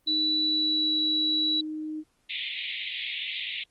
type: tone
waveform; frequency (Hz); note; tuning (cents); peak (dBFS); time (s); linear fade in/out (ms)
sine; 309.5; D#4; -9; -31; 0.06-2.04; 50
type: tone with pitch glide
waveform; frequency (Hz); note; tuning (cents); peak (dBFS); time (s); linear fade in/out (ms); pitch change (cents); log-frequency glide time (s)
sine; 3951 to 3921; B7 to B7; 0 to -13; -23; 0.07-1.61; 5; -13; 0.4-0.96
type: band-pass noise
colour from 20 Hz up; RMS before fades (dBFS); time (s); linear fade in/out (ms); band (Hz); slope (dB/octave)
white; -34; 2.29-3.64; 10; 2000 to 3800; 96
effects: pink hiss -70 dBFS RMS until 3.7 s + Opus 24 kbps

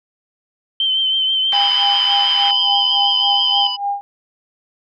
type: tone with vibrato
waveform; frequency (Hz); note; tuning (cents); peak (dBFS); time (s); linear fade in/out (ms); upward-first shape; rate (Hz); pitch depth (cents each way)
sine; 3100; G7; -20; -14; 0.8-3.67; 2; triangle; 6.2; 36
type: band-pass noise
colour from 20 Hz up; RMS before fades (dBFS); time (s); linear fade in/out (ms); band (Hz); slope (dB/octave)
white; -29; 1.52-2.51; 2; 900 to 3400; 24
type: harmonic tone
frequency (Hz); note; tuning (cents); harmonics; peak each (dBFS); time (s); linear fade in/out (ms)
991; B5; +6; 1 / 3 / 5; -29 / -21 / -26; 1.53-3.77; 20
type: tone with tremolo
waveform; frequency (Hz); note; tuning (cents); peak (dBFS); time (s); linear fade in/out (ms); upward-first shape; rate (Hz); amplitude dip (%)
sine; 806; G5; +48; -16; 1.53-4.01; 0; sine; 3.5; 90
effects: none

